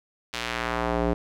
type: tone with band-pass filter sweep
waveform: square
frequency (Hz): 58.7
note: A#1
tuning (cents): +13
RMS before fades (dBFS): -27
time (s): 0.33-1.14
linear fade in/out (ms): 10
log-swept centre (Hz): 3700 to 410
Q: 0.93
effects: none